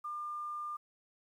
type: tone with quantisation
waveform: sine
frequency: 1200 Hz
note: D6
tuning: 37 cents sharp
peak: -37 dBFS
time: 0.04-0.77 s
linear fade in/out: 10 ms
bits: 11
effects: none